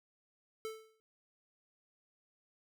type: tone with exponential decay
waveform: square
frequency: 440 Hz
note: A4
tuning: in tune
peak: -37 dBFS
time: 0.65-1 s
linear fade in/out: 0 ms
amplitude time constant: 74 ms
effects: none